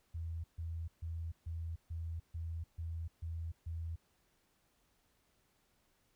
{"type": "tone bursts", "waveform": "sine", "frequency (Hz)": 82.5, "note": "E2", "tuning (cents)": 2, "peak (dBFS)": -38, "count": 9, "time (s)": [0.14, 3.96], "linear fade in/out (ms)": 10, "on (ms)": 300, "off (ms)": 140, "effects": ["pink hiss -75 dBFS RMS until 6.15 s"]}